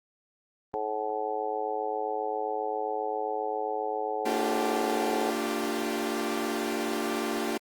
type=harmonic tone; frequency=107.5 Hz; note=A2; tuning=40 cents flat; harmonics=3 / 4 / 5 / 6 / 7 / 8; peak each=-43 / -33 / -36 / -44 / -33 / -35 dBFS; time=0.74-5.3 s; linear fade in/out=0 ms
type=chord; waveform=sawtooth; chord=G minor seventh; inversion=first; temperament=equal with one note detuned; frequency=227.4 / 293.7 / 349.2 / 392 Hz; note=Bb3 / D4 / F4 / G4; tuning=-43 / 0 / 0 / 0 cents; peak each=-30 dBFS; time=4.25-7.58 s; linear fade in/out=10 ms
effects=Opus 24 kbps